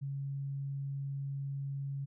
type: tone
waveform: sine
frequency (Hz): 138.59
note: C#3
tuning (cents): 0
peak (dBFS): -35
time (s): 0.01-2.06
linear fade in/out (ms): 20
effects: none